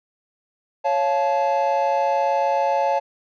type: chord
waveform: triangle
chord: Db augmented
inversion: none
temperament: just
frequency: 554.4 / 693 / 866.2 Hz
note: Db5 / F5 / A5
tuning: 0 / -14 / -27 cents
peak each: -20 / -22 / -19 dBFS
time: 0.84-3 s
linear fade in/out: 20 ms
effects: resampled to 16000 Hz